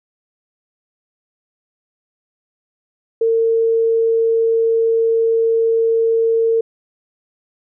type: tone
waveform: sine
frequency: 454.4 Hz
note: A#4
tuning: 44 cents flat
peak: -12 dBFS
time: 3.21-6.61 s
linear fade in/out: 5 ms
effects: none